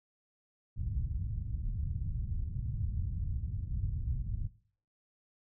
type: low-pass noise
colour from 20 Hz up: white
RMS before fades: -35 dBFS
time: 0.76-4.48 s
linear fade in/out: 20 ms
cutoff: 110 Hz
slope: 24 dB/octave
effects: noise-tail reverb RT60 0.5 s tail -18 dB re dry